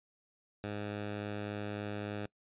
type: tone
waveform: 10% pulse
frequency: 103.5 Hz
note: G#2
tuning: 5 cents flat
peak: -29 dBFS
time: 0.64-2.26 s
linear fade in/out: 0 ms
effects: noise-tail reverb RT60 0.1 s tail -23 dB re dry + resampled to 8000 Hz